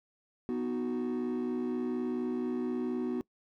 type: chord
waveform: triangle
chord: B major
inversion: none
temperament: equal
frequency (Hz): 246.9 / 311.1 / 370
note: B3 / D#4 / F#4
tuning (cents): 0 / 0 / 0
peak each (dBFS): -30 / -36 / -32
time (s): 0.49-3.21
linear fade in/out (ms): 0
effects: noise-tail reverb RT60 0.1 s tail -23 dB re dry + tanh soft clip ceiling -24 dBFS